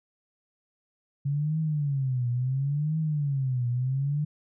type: tone with vibrato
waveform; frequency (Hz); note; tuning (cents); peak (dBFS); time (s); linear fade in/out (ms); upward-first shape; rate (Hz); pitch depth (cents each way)
sine; 138.59; C#3; 0; -24; 1.25-4.25; 10; triangle; 0.72; 250
effects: none